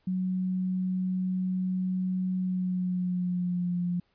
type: tone with pitch glide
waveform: sine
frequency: 185 to 176.34 Hz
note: F#3 to F3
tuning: 0 to +17 cents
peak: -26 dBFS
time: 0.07-4 s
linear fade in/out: 5 ms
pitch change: -83 cents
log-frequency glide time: 2.37-3.79 s
effects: pink hiss -71 dBFS RMS until 4.14 s + resampled to 11025 Hz